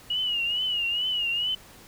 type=tone with vibrato; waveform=sine; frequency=2892 Hz; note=F#7; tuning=40 cents flat; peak=-24 dBFS; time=0.1-1.55 s; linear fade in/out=5 ms; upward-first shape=triangle; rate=2.3 Hz; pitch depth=100 cents each way; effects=pink hiss -50 dBFS RMS until 1.87 s